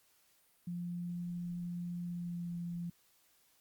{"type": "tone with pitch glide", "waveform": "sine", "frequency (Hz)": [174.61, 172.41], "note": ["F3", "F3"], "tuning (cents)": [0, -22], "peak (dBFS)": -37, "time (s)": [0.67, 2.9], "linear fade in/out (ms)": 5, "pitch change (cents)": -22, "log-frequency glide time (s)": [2.05, 2.54], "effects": ["white hiss -70 dBFS RMS until 3.6 s", "Opus 48 kbps"]}